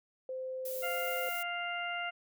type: tone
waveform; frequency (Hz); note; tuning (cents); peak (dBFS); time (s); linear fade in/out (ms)
sine; 518; C5; -17; -36; 0.29-1.29; 2
type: noise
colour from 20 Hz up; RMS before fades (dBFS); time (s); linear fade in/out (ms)
violet; -42; 0.65-1.43; 5
type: harmonic tone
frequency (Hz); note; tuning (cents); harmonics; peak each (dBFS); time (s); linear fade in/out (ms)
698.5; F5; 0; 1 / 2 / 3 / 4; -39 / -39 / -40 / -41; 0.82-2.11; 20
effects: none